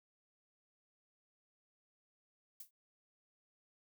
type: noise with exponential decay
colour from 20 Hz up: violet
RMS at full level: -44 dBFS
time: 2.6-2.71 s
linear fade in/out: 5 ms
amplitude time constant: 23 ms
effects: none

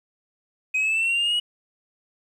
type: linear sweep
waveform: sine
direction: up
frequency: 2511 to 2925 Hz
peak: -17 dBFS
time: 0.74-1.4 s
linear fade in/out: 10 ms
effects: tanh soft clip ceiling -19 dBFS + 9-bit

